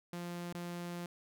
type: tone with dropouts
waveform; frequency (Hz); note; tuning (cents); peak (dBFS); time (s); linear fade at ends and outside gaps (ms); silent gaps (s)
sawtooth; 174.1; F3; -5; -36; 0.13-1.06; 2; 0.527-0.547
effects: none